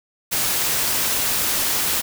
white noise, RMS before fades -21 dBFS, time 0.31-2.02 s, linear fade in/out 20 ms, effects none

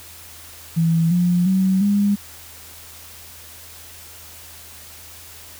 sine tone with pitch steps, 164.81 / 176.64 / 189.32 / 202.9 Hz, E3 / F3 / F#3 / G#3, 0 / +20 / +40 / -40 cents, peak -14 dBFS, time 0.76-2.16 s, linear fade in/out 20 ms, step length 350 ms, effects added 82 Hz sine -48 dBFS peak until 5.59 s + white hiss -41 dBFS RMS until 5.59 s

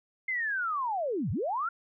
sine linear two-way sweep, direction down then up, 2111 to 80.3 to 1427 Hz, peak -28 dBFS, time 0.28-1.69 s, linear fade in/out 5 ms, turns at 1.31 s, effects none

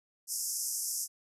pink band-pass noise, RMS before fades -35 dBFS, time 0.27-1.08 s, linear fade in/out 50 ms, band 5200 to 13000 Hz, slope 96 dB/octave, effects none

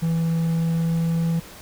triangle tone with pitch glide, 164.81 to 165.96 Hz, E3 to E3, 0 to +12 cents, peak -17 dBFS, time 0.02-1.4 s, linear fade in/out 10 ms, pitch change +12 cents, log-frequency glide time 0.56-1.23 s, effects pink hiss -42 dBFS RMS until 1.61 s

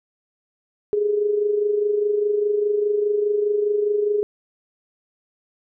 sine tone with amplitude modulation, 415.3 Hz, G#4, in tune, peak -15 dBFS, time 0.93-4.23 s, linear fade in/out 0 ms, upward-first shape sine, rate 24.9 Hz, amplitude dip 55%, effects none

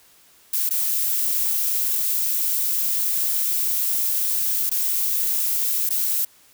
violet noise with dropouts, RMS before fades -22 dBFS, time 0.53-6.25 s, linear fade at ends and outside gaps 5 ms, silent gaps 0.692-0.707 / 4.695-4.713 / 5.892-5.904 s, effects white hiss -54 dBFS RMS until 6.53 s

